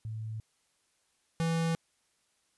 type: tone pair in turn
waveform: sine / square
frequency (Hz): 110 / 164.81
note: A2 / E3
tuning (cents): 0 / 0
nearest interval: perfect fifth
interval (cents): 700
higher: second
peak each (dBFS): -35 / -28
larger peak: second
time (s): 0.05-0.4 / 1.4-1.75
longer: neither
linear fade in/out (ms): 0
effects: white hiss -73 dBFS RMS until 2.57 s + resampled to 24000 Hz